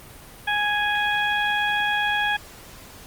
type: harmonic tone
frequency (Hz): 830.6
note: G#5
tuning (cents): 0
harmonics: 1 / 2 / 3 / 4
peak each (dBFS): -25 / -23 / -29 / -29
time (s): 0.47-2.37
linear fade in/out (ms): 10
effects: pink hiss -44 dBFS RMS until 3.06 s + Opus 32 kbps